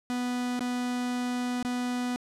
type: tone with dropouts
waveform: 45% pulse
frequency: 246.9 Hz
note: B3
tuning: in tune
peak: -28 dBFS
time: 0.1-2.16 s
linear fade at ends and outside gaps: 0 ms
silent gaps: 0.593-0.607 / 1.627-1.649 s
effects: low-pass 10000 Hz 12 dB/octave